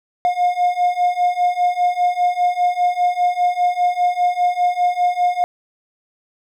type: beating tone pair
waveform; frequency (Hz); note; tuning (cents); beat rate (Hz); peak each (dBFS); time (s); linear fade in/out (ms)
triangle; 711 / 716; F5 / F5; +31 / +43; 5; -17 / -15; 0.25-5.44; 0
effects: none